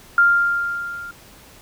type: tone with level ramp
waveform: sine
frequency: 1396.9 Hz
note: F6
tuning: in tune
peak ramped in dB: -9 to -31 dBFS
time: 0.18-1.11 s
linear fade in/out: 2 ms
effects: pink hiss -46 dBFS RMS until 1.61 s